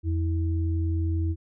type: tone pair together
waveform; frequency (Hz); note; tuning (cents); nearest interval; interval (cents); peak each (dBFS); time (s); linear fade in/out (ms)
sine; 85.03 / 324.2; F2 / E4; -46 / -29; octave + major seventh; 2317; -23 / -33; 0.03-1.36; 50
effects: none